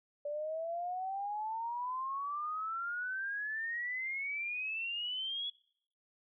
sine exponential sweep, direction up, 578 to 3393 Hz, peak -35 dBFS, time 0.25-5.5 s, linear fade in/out 5 ms, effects noise-tail reverb RT60 0.7 s tail -25 dB re dry

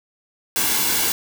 white noise with comb filter, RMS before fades -20 dBFS, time 0.56-1.12 s, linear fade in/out 0 ms, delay 1.6 ms, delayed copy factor -0.5, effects none

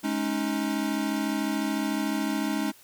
square chord, Ab suspended fourth, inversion none, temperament equal with one note detuned, 211.2 / 277.2 / 311.1 Hz, Ab3 / Db4 / Eb4, +29 / 0 / 0 cents, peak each -31 dBFS, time 0.03-2.72 s, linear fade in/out 20 ms, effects white hiss -54 dBFS RMS until 2.83 s

